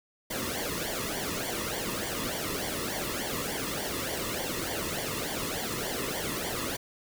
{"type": "noise with flanger", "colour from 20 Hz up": "pink", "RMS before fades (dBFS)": -33, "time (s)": [0.3, 6.77], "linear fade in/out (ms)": 10, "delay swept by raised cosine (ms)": [0.76, 1.33], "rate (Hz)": 3.4, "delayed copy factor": -0.75, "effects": []}